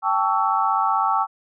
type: chord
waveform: sine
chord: A dominant seventh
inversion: third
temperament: equal with one note detuned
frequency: 784 / 880 / 1126.8 / 1318.5 Hz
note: G5 / A5 / C#6 / E6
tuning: 0 / 0 / +28 / 0 cents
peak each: -23 dBFS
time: 0.02-1.27 s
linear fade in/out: 50 ms
effects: none